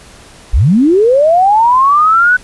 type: linear sweep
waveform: sine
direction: up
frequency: 36.71 to 1509 Hz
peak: -5 dBFS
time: 0.53-2.37 s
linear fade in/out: 10 ms
effects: pink hiss -38 dBFS RMS until 2.43 s + resampled to 24000 Hz